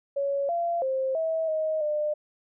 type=tone with pitch steps; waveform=sine; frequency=559 / 685 / 528 / 646 / 628 / 601 Hz; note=C#5 / F5 / C5 / E5 / D#5 / D5; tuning=+14 / -34 / +16 / -35 / +16 / +40 cents; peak=-24 dBFS; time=0.16-2.14 s; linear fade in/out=10 ms; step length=330 ms; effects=none